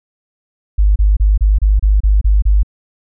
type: tone bursts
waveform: sine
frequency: 50.8 Hz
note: G#1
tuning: 38 cents flat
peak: -7 dBFS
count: 9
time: 0.78-2.632 s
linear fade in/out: 10 ms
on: 180 ms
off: 29 ms
effects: none